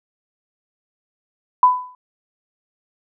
sine tone with exponential decay, 1000 Hz, B5, 21 cents sharp, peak -5 dBFS, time 1.63-1.95 s, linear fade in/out 2 ms, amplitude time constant 68 ms, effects none

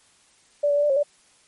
sine tone with pitch steps, 582 / 575 / 581 / 590 / 542 / 583 Hz, D5 / D5 / D5 / D5 / C#5 / D5, -16 / -37 / -19 / +8 / -39 / -13 cents, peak -17 dBFS, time 0.63-1.032 s, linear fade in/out 10 ms, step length 67 ms, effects white hiss -58 dBFS RMS until 1.47 s + MP3 48 kbps

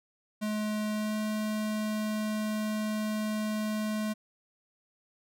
square tone with pitch glide, 212.7 to 214.3 Hz, G#3 to A3, +42 to -45 cents, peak -30 dBFS, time 0.41-4.14 s, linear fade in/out 20 ms, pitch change +13 cents, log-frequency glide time 0.93-1.16 s, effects none

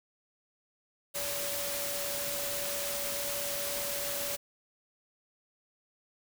sine tone in noise, 571 Hz, D5, 49 cents flat, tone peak -39 dBFS, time 1.14-4.37 s, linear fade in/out 20 ms, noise white, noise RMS -35 dBFS, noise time 1.14-4.37 s, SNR -7 dB, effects none

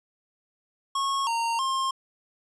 square tone with pitch steps, 1095 / 923 / 1065 Hz, C#6 / A#5 / C6, -22 / -17 / +30 cents, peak -25 dBFS, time 0.95-1.91 s, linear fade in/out 5 ms, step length 320 ms, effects resampled to 22050 Hz

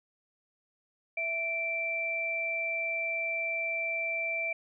sine tone pair together, 659.3 / 2343 Hz, E5 / D7, 0 / -5 cents, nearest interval octave + minor seventh, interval 2195 cents, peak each -37 / -30 dBFS, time 1.17-4.53 s, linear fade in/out 5 ms, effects none

